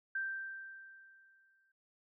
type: tone with exponential decay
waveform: sine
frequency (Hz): 1568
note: G6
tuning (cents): 0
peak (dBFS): -33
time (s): 0.15-1.72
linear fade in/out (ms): 5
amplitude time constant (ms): 340
effects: none